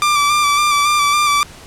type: tone with vibrato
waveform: sawtooth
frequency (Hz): 1174.7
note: D6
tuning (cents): 0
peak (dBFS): -8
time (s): 0.02-1.43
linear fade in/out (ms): 0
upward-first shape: square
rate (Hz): 3.6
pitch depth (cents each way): 24
effects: pink hiss -38 dBFS RMS until 1.66 s + low-pass 10000 Hz 12 dB/octave